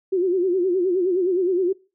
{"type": "tone with vibrato", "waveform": "sine", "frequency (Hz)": 364.9, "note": "F#4", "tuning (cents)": -24, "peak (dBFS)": -17, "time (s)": [0.12, 1.73], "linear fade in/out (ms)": 10, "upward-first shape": "sine", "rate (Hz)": 9.6, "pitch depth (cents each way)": 100, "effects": ["noise-tail reverb RT60 0.3 s tail -21 dB re dry"]}